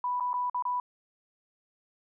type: tone with dropouts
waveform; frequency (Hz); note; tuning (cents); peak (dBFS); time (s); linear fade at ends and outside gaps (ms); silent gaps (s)
sine; 987.8; B5; 0; -27; 0.04-0.8; 2; 0.199-0.206 / 0.332-0.34 / 0.498-0.545 / 0.624-0.652
effects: none